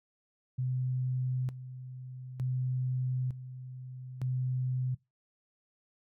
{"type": "tone with tremolo", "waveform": "sine", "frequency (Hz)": 127.8, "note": "C3", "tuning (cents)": -40, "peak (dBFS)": -29, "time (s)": [0.58, 4.95], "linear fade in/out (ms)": 10, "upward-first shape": "square", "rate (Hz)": 0.55, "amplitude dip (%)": 75, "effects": ["noise-tail reverb RT60 0.2 s tail -20 dB re dry"]}